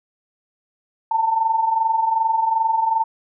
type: tone pair together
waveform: sine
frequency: 877.4 / 900 Hz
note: A5 / A5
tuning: -5 / +39 cents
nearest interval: unison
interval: 44 cents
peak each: -23 / -17 dBFS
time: 1.11-3.04 s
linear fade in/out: 5 ms
effects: none